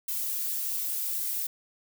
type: noise with flanger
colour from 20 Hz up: violet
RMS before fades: -31 dBFS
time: 0.08-1.47 s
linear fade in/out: 5 ms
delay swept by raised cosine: 1.9 to 7.6 ms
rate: 0.87 Hz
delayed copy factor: +0.8
effects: none